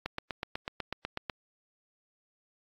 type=click train; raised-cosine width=0.3 ms; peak=-17 dBFS; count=11; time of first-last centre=0.06-1.298 s; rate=8.08 Hz; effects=AAC 32 kbps